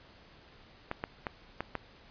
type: clicks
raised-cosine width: 0.5 ms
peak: -18 dBFS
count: 5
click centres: 0.914 / 1.039 / 1.268 / 1.606 / 1.753 s
effects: pink hiss -57 dBFS RMS until 2.1 s + resampled to 11025 Hz